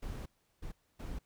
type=noise bursts at uneven times; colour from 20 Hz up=brown; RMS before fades=-41 dBFS; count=3; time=0.02-0.26 / 0.62-0.72 / 0.99-1.19 s; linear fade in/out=10 ms; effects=pink hiss -75 dBFS RMS until 1.25 s